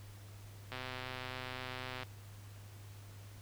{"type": "click train", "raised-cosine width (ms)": 0.3, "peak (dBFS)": -26, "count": 169, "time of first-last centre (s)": [0.72, 2.032], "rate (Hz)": 128, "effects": ["added 101 Hz sine -50 dBFS peak until 3.41 s", "pink hiss -59 dBFS RMS until 3.41 s"]}